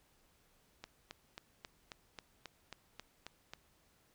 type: click train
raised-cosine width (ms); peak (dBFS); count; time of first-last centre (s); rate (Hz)
0.2; -28; 11; 0.84-3.535; 3.71
effects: pink hiss -71 dBFS RMS until 4.14 s